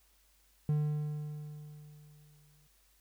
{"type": "tone with exponential decay", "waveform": "triangle", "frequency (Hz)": 150, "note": "D3", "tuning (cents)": 37, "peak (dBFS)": -24, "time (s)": [0.69, 2.67], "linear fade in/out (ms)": 2, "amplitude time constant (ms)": 430, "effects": ["added 50 Hz sine -69 dBFS peak until 3 s", "white hiss -69 dBFS RMS until 3 s"]}